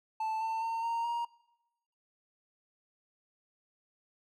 triangle tone with pitch steps, 880 / 894.9 / 910 / 925.4 / 941 Hz, A5 / A5 / A#5 / A#5 / A#5, 0 / +29 / -42 / -13 / +16 cents, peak -29 dBFS, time 0.2-1.25 s, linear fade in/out 5 ms, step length 210 ms, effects noise-tail reverb RT60 0.9 s tail -22 dB re dry

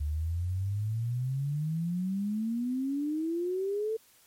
sine exponential sweep, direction up, 72.1 to 450 Hz, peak -28 dBFS, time 0-3.97 s, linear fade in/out 10 ms, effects white hiss -61 dBFS RMS until 4.26 s + MP3 64 kbps

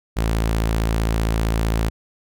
sawtooth tone, 55.4 Hz, A1, 13 cents sharp, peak -14 dBFS, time 0.16-1.9 s, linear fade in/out 20 ms, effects none

